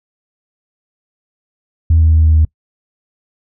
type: tone with pitch steps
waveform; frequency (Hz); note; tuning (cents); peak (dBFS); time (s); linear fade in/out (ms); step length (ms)
sine; 81.1 / 79.9 / 79.4 / 78.9 / 78.4; E2 / D#2 / D#2 / D#2 / D#2; -28 / +47 / +36 / +25 / +14; -5; 1.9-2.45; 5; 110
effects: noise-tail reverb RT60 0.1 s tail -25 dB re dry + tanh soft clip ceiling -3 dBFS